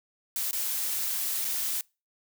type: noise with dropouts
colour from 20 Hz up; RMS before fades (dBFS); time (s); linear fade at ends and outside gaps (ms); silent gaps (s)
blue; -30; 0.36-1.81; 1; 0.511-0.53 / 1.446-1.45
effects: noise-tail reverb RT60 0.3 s tail -26 dB re dry